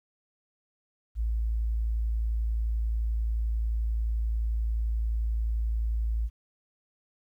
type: tone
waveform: sine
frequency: 55.7 Hz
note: A1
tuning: 22 cents sharp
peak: -25 dBFS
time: 1.15-6.3 s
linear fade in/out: 50 ms
effects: 11-bit